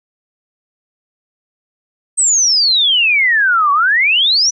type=exponential two-way sweep; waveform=sine; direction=down then up; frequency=8372 to 1108.7 to 6070 Hz; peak=-9 dBFS; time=2.17-4.51 s; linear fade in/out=20 ms; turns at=3.72 s; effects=none